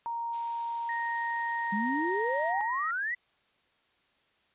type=tone; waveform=sine; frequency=932.3 Hz; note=A#5; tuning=in tune; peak=-31 dBFS; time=0.06-2.61 s; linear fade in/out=0 ms
type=noise; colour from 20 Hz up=blue; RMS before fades=-45 dBFS; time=0.32-2.53 s; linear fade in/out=20 ms
type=tone with pitch glide; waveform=sine; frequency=1864.7 to 1884.2 Hz; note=A#6 to A#6; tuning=0 to +18 cents; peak=-33 dBFS; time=0.89-2.91 s; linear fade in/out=2 ms; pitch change=+18 cents; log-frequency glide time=2.11-2.44 s
type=exponential sweep; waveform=sine; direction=up; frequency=195.1 to 2020 Hz; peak=-29 dBFS; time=1.72-3.15 s; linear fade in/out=10 ms
effects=white hiss -69 dBFS RMS until 4.54 s + resampled to 8000 Hz